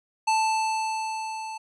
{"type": "tone with level ramp", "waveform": "square", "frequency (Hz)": 880, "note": "A5", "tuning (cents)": 0, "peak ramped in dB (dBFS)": [-20, -34], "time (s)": [0.27, 1.58], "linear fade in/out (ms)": 10, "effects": ["resampled to 22050 Hz"]}